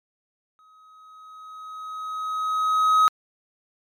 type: tone with exponential growth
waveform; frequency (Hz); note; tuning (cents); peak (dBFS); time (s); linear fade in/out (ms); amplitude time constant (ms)
triangle; 1268; D#6; +32; -11; 0.59-3.08; 0; 540
effects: MP3 96 kbps